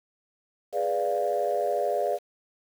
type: chord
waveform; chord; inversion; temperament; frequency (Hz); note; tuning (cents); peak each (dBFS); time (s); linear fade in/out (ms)
sine; G# diminished seventh; none; equal; 415.3 / 493.9 / 587.3 / 698.5; G#4 / B4 / D5 / F5; 0 / 0 / 0 / 0; -30 / -30 / -27 / -28; 0.72-2.19; 50
effects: tanh soft clip ceiling -15 dBFS + 8-bit